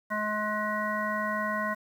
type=harmonic tone; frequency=211.8 Hz; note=G#3; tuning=34 cents sharp; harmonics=1 / 3 / 5 / 7 / 9; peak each=-35 / -34 / -32 / -35 / -34 dBFS; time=0.1-1.75 s; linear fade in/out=20 ms; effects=9-bit